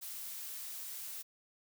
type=noise; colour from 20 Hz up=blue; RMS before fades=-44 dBFS; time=0.01-1.23 s; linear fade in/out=20 ms; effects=none